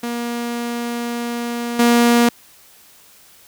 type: tone with level steps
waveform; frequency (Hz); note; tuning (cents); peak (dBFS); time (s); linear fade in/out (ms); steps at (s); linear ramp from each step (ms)
sawtooth; 237.4; A#3; +32; -18 / -7; 0.03-2.29; 5; 1.79; 5
effects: white hiss -48 dBFS RMS until 3.47 s